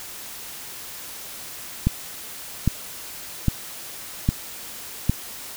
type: click train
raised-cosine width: 5 ms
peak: -5 dBFS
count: 5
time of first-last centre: 1.87-5.096 s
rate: 1.24 Hz
effects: white hiss -37 dBFS RMS until 5.56 s